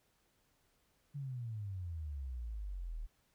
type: exponential sweep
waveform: sine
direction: down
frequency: 145.9 to 37 Hz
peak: -39 dBFS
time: 1.14-3.07 s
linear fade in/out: 20 ms
effects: pink hiss -75 dBFS RMS until 3.34 s